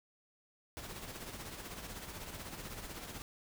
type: noise with tremolo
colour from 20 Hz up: pink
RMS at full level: -44 dBFS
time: 0.77-3.22 s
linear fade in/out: 0 ms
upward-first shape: sine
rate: 16 Hz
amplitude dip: 50%
effects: none